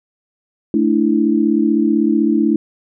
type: chord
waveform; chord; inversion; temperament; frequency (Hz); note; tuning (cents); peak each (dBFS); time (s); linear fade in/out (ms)
sine; A suspended fourth; none; equal; 220 / 293.7 / 329.6; A3 / D4 / E4; 0 / 0 / 0; -16; 0.74-2.56; 2
effects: none